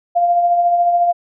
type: tone with tremolo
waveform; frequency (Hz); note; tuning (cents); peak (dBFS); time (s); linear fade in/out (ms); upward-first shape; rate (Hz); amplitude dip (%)
sine; 697; F5; -4; -9; 0.15-1.13; 20; triangle; 14; 45
effects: none